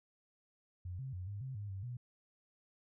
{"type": "tone with pitch steps", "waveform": "sine", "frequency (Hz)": [89.9, 132.8, 91.2, 101.3, 131.8, 102.7, 96.4, 122.6], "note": ["F#2", "C3", "F#2", "G#2", "C3", "G#2", "G2", "B2"], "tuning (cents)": [-49, 26, -24, -43, 13, -19, -28, -12], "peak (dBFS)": -40, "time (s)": [0.85, 1.97], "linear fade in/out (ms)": 5, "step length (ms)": 140, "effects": []}